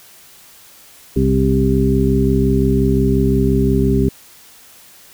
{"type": "harmonic tone with a mistuned harmonic", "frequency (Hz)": 65.7, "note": "C2", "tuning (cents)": 8, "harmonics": [1, 2, 3, 4, 6], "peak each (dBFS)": [-18, -18, -18, -18, -18], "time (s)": [1.16, 4.09], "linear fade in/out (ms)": 5, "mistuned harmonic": 1, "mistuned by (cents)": -93, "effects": ["white hiss -44 dBFS RMS until 5.13 s"]}